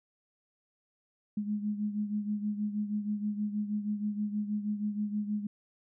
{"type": "beating tone pair", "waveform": "sine", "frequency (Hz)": [207.7, 214], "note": ["G#3", "A3"], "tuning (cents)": [0, -48], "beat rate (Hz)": 6.3, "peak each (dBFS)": [-31, -37], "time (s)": [1.37, 5.47], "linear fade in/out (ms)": 5, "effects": []}